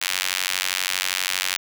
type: tone with high-pass filter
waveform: sawtooth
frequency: 92.5 Hz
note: F#2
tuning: in tune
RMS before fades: -25 dBFS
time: 0.01-1.57 s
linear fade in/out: 10 ms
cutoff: 2400 Hz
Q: 1
effects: none